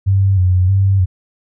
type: tone with vibrato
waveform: sine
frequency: 94.3 Hz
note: F#2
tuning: 33 cents sharp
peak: -9 dBFS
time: 0.06-1.06 s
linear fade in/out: 20 ms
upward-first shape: square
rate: 1.6 Hz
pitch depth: 55 cents each way
effects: none